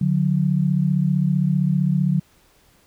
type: tone pair together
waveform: sine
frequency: 146.83 / 182.24 Hz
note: D3 / F#3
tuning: 0 / -26 cents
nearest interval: major third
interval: 374 cents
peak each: -19 dBFS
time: 0.01-2.2 s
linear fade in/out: 5 ms
effects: pink hiss -57 dBFS RMS until 2.86 s